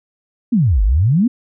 sine exponential two-way sweep, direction down then up, 261.6 to 45.54 to 261.6 Hz, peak -10 dBFS, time 0.52-1.28 s, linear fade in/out 10 ms, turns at 0.83 s, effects none

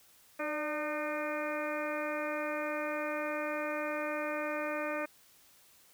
harmonic tone with a mistuned harmonic, 303.9 Hz, D#4, 41 cents flat, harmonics 1 / 2 / 3 / 4 / 5 / 6 / 7 / 8, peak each -40 / -36 / -45 / -41 / -43 / -44 / -47 / -43 dBFS, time 0.39-5.06 s, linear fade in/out 10 ms, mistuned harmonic 2, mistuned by -42 cents, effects white hiss -62 dBFS RMS until 5.93 s

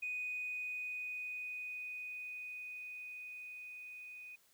sine tone with level ramp, 2488 Hz, D#7, 1 cent flat, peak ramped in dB -36 to -48 dBFS, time 0.02-4.36 s, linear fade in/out 10 ms, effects tanh soft clip ceiling -32 dBFS + white hiss -70 dBFS RMS until 4.53 s

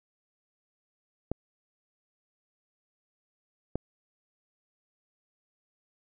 clicks, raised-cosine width 2 ms, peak -16 dBFS, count 2, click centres 1.316 / 3.756 s, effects none

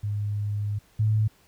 sine tone pair in turn, 103.4 / 107.95 Hz, G#2 / A2, -7 / -33 cents, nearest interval minor second, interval 74 cents, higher second, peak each -25 / -19 dBFS, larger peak second, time 0.03-0.79 / 0.99-1.28 s, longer first, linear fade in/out 10 ms, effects pink hiss -60 dBFS RMS until 1.47 s

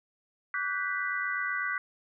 sine chord, G major seventh, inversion second, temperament equal with one note detuned, 1150.5 / 1480 / 1568 / 1975.5 Hz, D6 / F#6 / G6 / B6, -36 / 0 / 0 / 0 cents, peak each -36 / -33 / -37 / -33 dBFS, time 0.54-1.78 s, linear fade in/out 2 ms, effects none

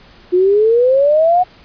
sine exponential sweep, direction up, 352.7 to 740 Hz, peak -8 dBFS, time 0.32-1.44 s, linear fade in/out 20 ms, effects pink hiss -44 dBFS RMS until 1.64 s + resampled to 11025 Hz

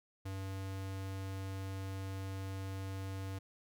square tone, 96.3 Hz, G2, 30 cents flat, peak -40 dBFS, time 0.25-3.39 s, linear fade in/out 10 ms, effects none

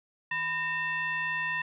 sine tone with frequency modulation, 1834 Hz, A#6, 29 cents flat, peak -28 dBFS, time 0.31-1.62 s, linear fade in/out 5 ms, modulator 836 Hz, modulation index 0.89, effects none

